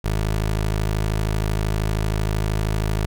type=tone; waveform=20% pulse; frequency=52.9 Hz; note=G#1; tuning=33 cents sharp; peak=-15 dBFS; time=0.04-3.06 s; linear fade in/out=10 ms; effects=none